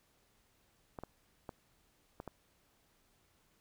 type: clicks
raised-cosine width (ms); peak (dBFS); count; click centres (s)
1; -29; 5; 0.988 / 1.036 / 1.492 / 2.201 / 2.277
effects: pink hiss -72 dBFS RMS until 3.6 s